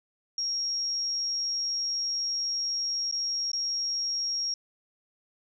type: tone with dropouts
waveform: sine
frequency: 5588 Hz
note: F8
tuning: in tune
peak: -27 dBFS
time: 0.38-4.54 s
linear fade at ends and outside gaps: 2 ms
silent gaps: 3.113-3.124 / 3.517-3.532 s
effects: none